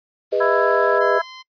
white noise, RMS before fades -39 dBFS, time 0.31-1 s, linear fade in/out 20 ms
sine chord, G# minor, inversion none, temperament equal with one note detuned, 404.9 / 493.9 / 622.3 Hz, G#4 / B4 / D#5, -44 / 0 / 0 cents, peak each -21 dBFS, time 0.32-1.19 s, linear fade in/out 10 ms
harmonic tone, 331.8 Hz, E4, 11 cents sharp, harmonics 2 / 3 / 4 / 5, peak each -23 / -23 / -23 / -23 dBFS, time 0.4-1.22 s, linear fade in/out 10 ms
10% pulse tone, 1034 Hz, C6, 21 cents flat, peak -27 dBFS, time 1-1.43 s, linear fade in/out 20 ms
effects noise-tail reverb RT60 0.1 s tail -25 dB re dry + resampled to 11025 Hz

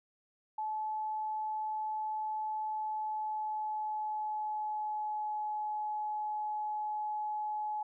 sine tone with pitch glide, 862 to 849.2 Hz, A5 to G#5, -36 to +38 cents, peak -33 dBFS, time 0.58-7.83 s, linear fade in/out 5 ms, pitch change -26 cents, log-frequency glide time 2.68-5.37 s, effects none

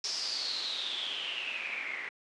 white noise with low-pass filter sweep, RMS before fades -36 dBFS, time 0.04-2.09 s, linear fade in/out 2 ms, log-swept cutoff 5400 to 2000 Hz, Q 8.9, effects high-pass 300 Hz 12 dB/octave + resampled to 22050 Hz

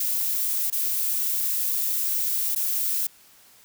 violet noise with dropouts, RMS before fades -25 dBFS, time 0-3.07 s, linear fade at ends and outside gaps 5 ms, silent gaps 0.702-0.724 / 2.55-2.559 s, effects white hiss -54 dBFS RMS until 3.64 s

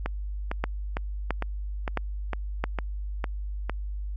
two click trains, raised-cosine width 0.5 ms, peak -11 / -14 dBFS, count 4 / 9, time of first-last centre 0.64-2.64 / 0.06-3.696 s, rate 1.5 / 2.2 Hz, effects added 50 Hz sine -30 dBFS peak until 4.16 s

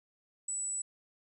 sine tone, 7902 Hz, B8, in tune, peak -33 dBFS, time 0.48-0.82 s, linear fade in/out 5 ms, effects none

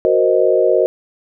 sine chord, C half-diminished seventh, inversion second, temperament equal, 370 / 466.2 / 523.3 / 622.3 Hz, Gb4 / Bb4 / C5 / Eb5, 0 / 0 / 0 / 0 cents, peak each -16 dBFS, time 0.05-0.86 s, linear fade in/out 0 ms, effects none

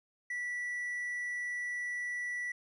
triangle tone with hard clipping, 1957 Hz, B6, 16 cents flat, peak -35 dBFS, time 0.3-2.52 s, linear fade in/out 5 ms, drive 5 dB, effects resampled to 24000 Hz

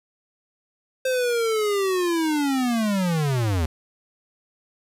square linear sweep, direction down, 523.3 to 75.6 Hz, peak -21 dBFS, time 1.05-3.66 s, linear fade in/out 5 ms, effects resampled to 32000 Hz + 8-bit

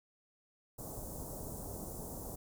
pink band-stop noise, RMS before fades -44 dBFS, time 0.78-2.36 s, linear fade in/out 10 ms, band 850 to 7300 Hz, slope 24 dB/octave, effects none

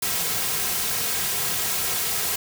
white noise with comb filter, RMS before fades -25 dBFS, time 0.02-2.36 s, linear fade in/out 5 ms, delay 3.4 ms, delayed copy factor -0.55, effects none

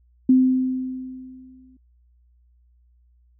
sine tone with exponential decay, 257.9 Hz, C4, 25 cents flat, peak -10 dBFS, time 0.29-1.77 s, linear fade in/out 5 ms, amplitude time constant 320 ms, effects added 60 Hz sine -55 dBFS peak until 3.39 s

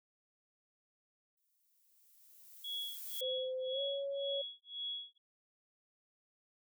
violet noise with exponential growth, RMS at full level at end -42 dBFS, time 1.37-3.21 s, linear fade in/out 5 ms, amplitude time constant 400 ms
sine tone with tremolo, 3349 Hz, G#7, 14 cents sharp, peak -37 dBFS, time 2.64-5.18 s, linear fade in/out 5 ms, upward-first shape sine, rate 1.9 Hz, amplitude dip 100%
sine tone with pitch glide, 516 to 556.2 Hz, C5 to C#5, -24 to +6 cents, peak -36 dBFS, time 3.21-4.42 s, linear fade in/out 10 ms, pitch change +130 cents, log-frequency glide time 3.71-3.81 s
effects none

